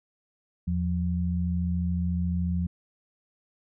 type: tone pair together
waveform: sine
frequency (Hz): 82.41 / 176.34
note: E2 / F3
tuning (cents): 0 / +17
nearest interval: octave + minor second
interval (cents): 1317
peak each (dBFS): -27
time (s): 0.67-2.67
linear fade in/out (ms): 10
effects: none